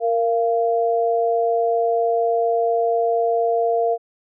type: tone pair together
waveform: sine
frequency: 464.1 / 688.4 Hz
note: A#4 / F5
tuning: -8 / -25 cents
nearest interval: perfect fifth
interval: 683 cents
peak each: -19 dBFS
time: 0-3.98 s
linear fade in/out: 50 ms
effects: none